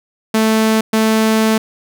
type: tone bursts at uneven times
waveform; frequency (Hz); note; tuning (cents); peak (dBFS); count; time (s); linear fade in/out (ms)
sawtooth; 220; A3; 0; -7; 2; 0.34-0.81 / 0.93-1.58; 5
effects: none